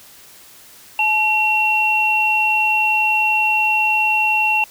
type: tone pair together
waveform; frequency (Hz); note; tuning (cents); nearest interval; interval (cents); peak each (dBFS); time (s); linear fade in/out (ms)
sine; 859.3 / 2730; A5 / F7; -41 / -40; octave + minor sixth; 2001; -19 / -15; 0.99-4.64; 2
effects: white hiss -44 dBFS RMS until 4.7 s